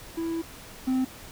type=tone pair in turn; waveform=triangle; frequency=330.2 / 259.2 Hz; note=E4 / C4; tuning=+3 / -16 cents; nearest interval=major third; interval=419 cents; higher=first; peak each=-25 / -20 dBFS; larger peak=second; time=0.17-0.42 / 0.87-1.05 s; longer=first; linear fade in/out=10 ms; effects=pink hiss -45 dBFS RMS until 1.31 s